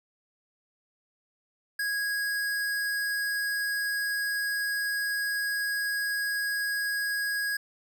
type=tone; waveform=square; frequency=1652 Hz; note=G#6; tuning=10 cents flat; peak=-28 dBFS; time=1.79-7.57 s; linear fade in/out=5 ms; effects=none